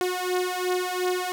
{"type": "beating tone pair", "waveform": "sawtooth", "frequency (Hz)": [362.1, 364.9], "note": ["F#4", "F#4"], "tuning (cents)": [-37, -24], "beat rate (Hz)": 2.8, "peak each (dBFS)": [-24, -23], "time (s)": [0.01, 1.32], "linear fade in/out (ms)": 0, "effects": []}